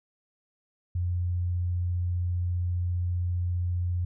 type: tone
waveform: sine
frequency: 88.5 Hz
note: F2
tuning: 23 cents sharp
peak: -25 dBFS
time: 0.95-4.05 s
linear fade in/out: 5 ms
effects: none